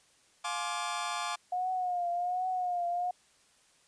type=chord; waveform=sawtooth; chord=D half-diminished seventh; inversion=first; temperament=just; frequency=704.8 / 845.8 / 1057.2 / 1174.7 Hz; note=F5 / Ab5 / C6 / D6; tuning=+16 / +31 / +18 / 0 cents; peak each=-35 / -35 / -35 / -33 dBFS; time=0.44-1.36 s; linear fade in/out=10 ms
type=tone with vibrato; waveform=sine; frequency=719 Hz; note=F#5; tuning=50 cents flat; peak=-29 dBFS; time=1.52-3.11 s; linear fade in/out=5 ms; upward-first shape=triangle; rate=1.3 Hz; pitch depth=68 cents each way
effects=white hiss -65 dBFS RMS until 3.87 s + resampled to 22050 Hz